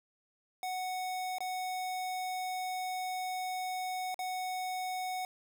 square tone with dropouts, 740 Hz, F#5, in tune, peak -35 dBFS, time 0.63-5.25 s, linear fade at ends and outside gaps 1 ms, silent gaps 1.384-1.405 / 4.144-4.191 s, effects none

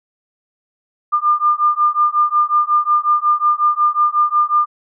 sine beating tone pair, 1200 / 1205.5 Hz, D6 / D6, +37 / +45 cents, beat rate 5.5 Hz, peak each -15 dBFS, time 1.12-4.66 s, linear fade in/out 20 ms, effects none

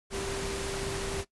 sine tone in noise, 392 Hz, G4, in tune, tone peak -36 dBFS, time 0.1-1.25 s, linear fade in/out 50 ms, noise pink, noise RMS -35 dBFS, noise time 0.1-1.25 s, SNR -4 dB, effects noise-tail reverb RT60 0.1 s tail -18 dB re dry + resampled to 24000 Hz

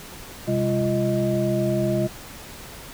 sine tone cluster, 128.6 / 200.8 / 344.5 / 625 Hz, C3 / G3 / F4 / D#5, -30 / +42 / -24 / +8 cents, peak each -25 dBFS, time 0.47-2.08 s, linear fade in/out 20 ms, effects pink hiss -40 dBFS RMS until 2.93 s

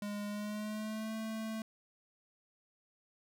square tone with pitch glide, 205.9 to 220.7 Hz, G#3 to A3, -15 to +5 cents, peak -38 dBFS, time 0.02-1.62 s, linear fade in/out 2 ms, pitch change +120 cents, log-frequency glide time 0.27-1.14 s, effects none

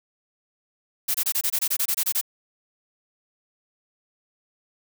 blue noise bursts, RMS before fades -23 dBFS, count 13, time 1.08-2.213 s, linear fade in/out 10 ms, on 65 ms, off 24 ms, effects none

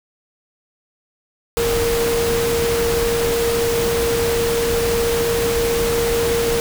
sine tone in noise, 466.2 Hz, A#4, in tune, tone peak -17 dBFS, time 1.57-6.6 s, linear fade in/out 0 ms, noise pink, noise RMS -23 dBFS, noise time 1.57-6.6 s, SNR +3 dB, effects none

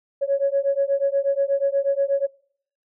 sine beating tone pair, 551 / 559.3 Hz, C#5 / C#5, -11 / +15 cents, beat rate 8.3 Hz, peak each -21 dBFS, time 0.21-2.27 s, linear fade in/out 20 ms, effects noise-tail reverb RT60 0.6 s tail -24 dB re dry + tanh soft clip ceiling -11 dBFS

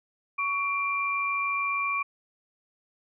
sine tone pair together, 1123.2 / 2369 Hz, C#6 / D7, +22 / +14 cents, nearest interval octave + minor second, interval 1292 cents, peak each -28 dBFS, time 0.38-2.03 s, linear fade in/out 10 ms, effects none

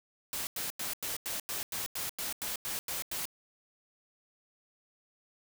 white noise bursts, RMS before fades -36 dBFS, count 13, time 0.33-3.254 s, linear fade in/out 0 ms, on 140 ms, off 92 ms, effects none

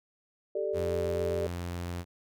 sine chord, G suspended second, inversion none, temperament equal with one note detuned, 392 / 440 / 593.1 Hz, G4 / A4 / D5, 0 / 0 / +17 cents, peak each -33 dBFS, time 0.55-1.47 s, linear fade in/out 5 ms
sawtooth tone, 87.31 Hz, F2, in tune, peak -30 dBFS, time 0.73-2.05 s, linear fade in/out 50 ms
effects none

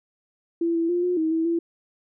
sine tone with pitch steps, 336.4 / 332.2 / 350.9 / 358.1 / 318.4 / 325 / 336.5 Hz, E4 / E4 / F4 / F4 / D#4 / E4 / E4, +35 / +13 / +8 / +43 / +40 / -24 / +36 cents, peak -20 dBFS, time 0.61-1.59 s, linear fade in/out 5 ms, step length 140 ms, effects none

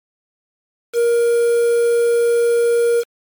triangle tone with quantisation, 471.1 Hz, A#4, 18 cents sharp, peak -10 dBFS, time 0.93-3.04 s, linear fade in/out 50 ms, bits 5, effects MP3 96 kbps

